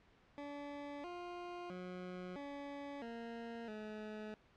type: tone with pitch steps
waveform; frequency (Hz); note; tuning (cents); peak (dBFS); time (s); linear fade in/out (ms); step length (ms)
20% pulse; 287.4 / 352 / 181.5 / 283.5 / 232.1 / 214; D4 / F4 / F#3 / C#4 / A#3 / A3; -37 / +14 / -33 / +39 / -7 / -48; -40; 0.38-4.34; 0; 660
effects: pink hiss -68 dBFS RMS until 4.56 s + low-pass 3000 Hz 12 dB/octave